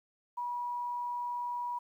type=tone; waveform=sine; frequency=969 Hz; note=B5; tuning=33 cents flat; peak=-33 dBFS; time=0.37-1.79 s; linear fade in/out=10 ms; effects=11-bit